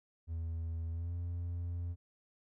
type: tone with pitch glide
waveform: triangle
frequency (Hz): 82.41 to 86.71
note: E2 to F2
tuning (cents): 0 to -12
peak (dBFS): -33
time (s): 0.27-1.96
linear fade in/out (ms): 50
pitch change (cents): +88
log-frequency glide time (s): 0.9-1.13
effects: tanh soft clip ceiling -29 dBFS